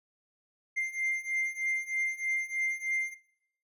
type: beating tone pair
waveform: triangle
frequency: 2096 / 2099.2 Hz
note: C7 / C7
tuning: +2 / +5 cents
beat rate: 3.2 Hz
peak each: -33 / -30 dBFS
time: 0.76-3.15 s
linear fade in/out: 20 ms
effects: noise-tail reverb RT60 0.7 s tail -18 dB re dry + resampled to 32000 Hz